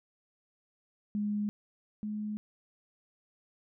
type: tone pair in turn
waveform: sine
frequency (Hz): 207.7 / 211.3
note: G#3 / G#3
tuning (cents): 0 / +30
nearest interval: unison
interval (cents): 30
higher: second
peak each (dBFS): -29 / -33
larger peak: first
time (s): 1.15-1.49 / 2.03-2.37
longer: neither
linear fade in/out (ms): 0
effects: none